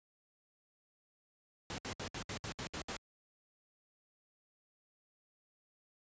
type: noise bursts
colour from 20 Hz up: pink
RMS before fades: -41 dBFS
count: 9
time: 1.7-2.966 s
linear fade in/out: 0 ms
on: 82 ms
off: 66 ms
effects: high-pass 60 Hz 12 dB/octave + resampled to 16000 Hz